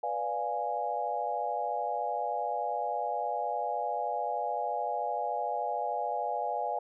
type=chord; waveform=sine; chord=B diminished seventh; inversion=none; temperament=equal with one note detuned; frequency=493.9 / 587.3 / 700.9 / 830.6 Hz; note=B4 / D5 / F5 / Ab5; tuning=0 / 0 / +6 / 0 cents; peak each=-38 / -37 / -34 / -33 dBFS; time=0.03-6.79 s; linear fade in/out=5 ms; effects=none